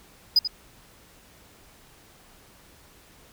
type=tone with echo; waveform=sine; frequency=4978 Hz; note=D#8; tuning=in tune; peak=-11 dBFS; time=0.36-0.39 s; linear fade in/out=5 ms; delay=86 ms; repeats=1; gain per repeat=-13 dB; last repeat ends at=0.476 s; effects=tanh soft clip ceiling -13 dBFS + pink hiss -54 dBFS RMS until 3.32 s